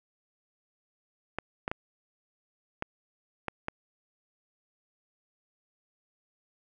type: clicks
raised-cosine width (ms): 0.5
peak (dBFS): -16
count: 6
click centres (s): 1.386 / 1.679 / 1.715 / 2.824 / 3.483 / 3.684
effects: none